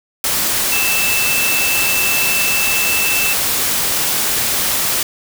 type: tone in noise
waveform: sine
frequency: 2650 Hz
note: E7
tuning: 9 cents sharp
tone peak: -17 dBFS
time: 0.72-3.33 s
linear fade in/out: 2 ms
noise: white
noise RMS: -17 dBFS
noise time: 0.24-5.03 s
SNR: -3 dB
effects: none